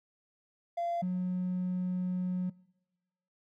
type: tone pair in turn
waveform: triangle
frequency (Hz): 687 / 181.96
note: F5 / F#3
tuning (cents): -29 / -29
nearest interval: octave + major seventh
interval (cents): 2300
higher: first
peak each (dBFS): -27 / -26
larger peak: second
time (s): 0.77-1.02 / 1.02-2.5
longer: second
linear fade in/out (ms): 10
effects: noise-tail reverb RT60 1.0 s tail -25 dB re dry + tanh soft clip ceiling -26 dBFS